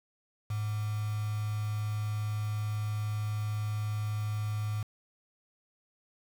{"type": "tone with quantisation", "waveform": "sine", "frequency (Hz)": 106.1, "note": "G#2", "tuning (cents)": 38, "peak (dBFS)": -30, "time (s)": [0.5, 4.83], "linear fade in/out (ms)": 5, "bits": 7, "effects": []}